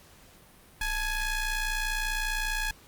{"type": "ring-modulated tone", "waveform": "sawtooth", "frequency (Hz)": 845, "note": "G#5", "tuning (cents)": 30, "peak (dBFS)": -21, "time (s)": [0.81, 2.71], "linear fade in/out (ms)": 2, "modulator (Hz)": 815, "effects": ["pink hiss -55 dBFS RMS until 2.87 s", "Opus 48 kbps"]}